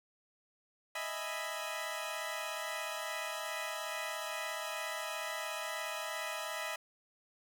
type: chord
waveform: 15% pulse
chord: E major seventh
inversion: third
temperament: equal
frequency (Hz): 622.3 / 659.3 / 830.6 / 987.8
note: D#5 / E5 / G#5 / B5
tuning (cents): 0 / 0 / 0 / 0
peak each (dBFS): -35 / -37 / -39 / -37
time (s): 0.95-6.76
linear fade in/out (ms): 5
effects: none